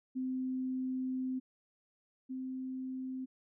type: tone pair in turn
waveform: sine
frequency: 258.3 / 259.6 Hz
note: C4 / C4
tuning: -22 / -13 cents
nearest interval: unison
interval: 9 cents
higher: second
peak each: -33 / -37 dBFS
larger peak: first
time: 0.15-1.4 / 2.29-3.26 s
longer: first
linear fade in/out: 20 ms
effects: none